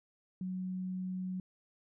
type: tone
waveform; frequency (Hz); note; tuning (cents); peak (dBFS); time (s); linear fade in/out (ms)
sine; 185; F#3; 0; -35; 0.41-1.4; 2
effects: none